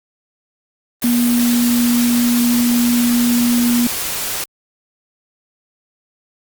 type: tone in noise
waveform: sine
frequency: 240 Hz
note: B3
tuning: 49 cents flat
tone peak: -12 dBFS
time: 1.04-3.87 s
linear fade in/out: 2 ms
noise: white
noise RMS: -22 dBFS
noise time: 1.02-4.44 s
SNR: +7 dB
effects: Opus 32 kbps